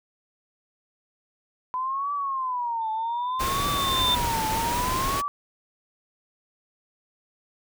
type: tone with vibrato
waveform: sine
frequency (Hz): 1004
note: B5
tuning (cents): +28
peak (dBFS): -25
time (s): 1.74-5.28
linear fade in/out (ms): 0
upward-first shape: triangle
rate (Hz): 0.64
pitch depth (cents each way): 250
type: tone with exponential growth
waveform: sine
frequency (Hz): 3577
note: A7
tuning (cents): +28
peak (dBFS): -19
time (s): 2.81-4.15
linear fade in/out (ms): 5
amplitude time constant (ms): 290
type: noise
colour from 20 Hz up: pink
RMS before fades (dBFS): -29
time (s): 3.39-5.22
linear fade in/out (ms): 20
effects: none